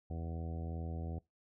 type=harmonic tone; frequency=82.41 Hz; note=E2; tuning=in tune; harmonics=1 / 2 / 3 / 4 / 5 / 6 / 7 / 8 / 9; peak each=-39 / -45 / -50 / -52 / -55 / -54 / -57 / -58 / -54 dBFS; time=0.1-1.19 s; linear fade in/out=5 ms; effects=noise-tail reverb RT60 0.2 s tail -23 dB re dry